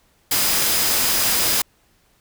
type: tone in noise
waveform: sine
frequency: 4978 Hz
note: D#8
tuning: in tune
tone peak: -28 dBFS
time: 0.31-1.62 s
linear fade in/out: 5 ms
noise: white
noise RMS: -19 dBFS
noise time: 0.31-1.62 s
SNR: -12 dB
effects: pink hiss -60 dBFS RMS until 2.2 s